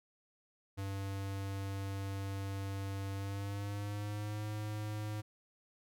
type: tone with pitch glide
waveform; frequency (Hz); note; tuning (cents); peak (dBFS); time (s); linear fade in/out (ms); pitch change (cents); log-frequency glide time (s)
square; 98 to 106.25; G2 to G#2; 0 to +40; -38; 0.77-5.22; 20; +140; 3.14-4.45
effects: none